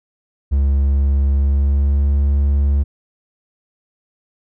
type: tone with pitch glide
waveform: triangle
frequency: 69.3 to 70.55 Hz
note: C#2 to C#2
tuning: 0 to +31 cents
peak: -10 dBFS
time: 0.51-2.84 s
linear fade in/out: 20 ms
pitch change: +31 cents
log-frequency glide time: 1.32-2.08 s
effects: none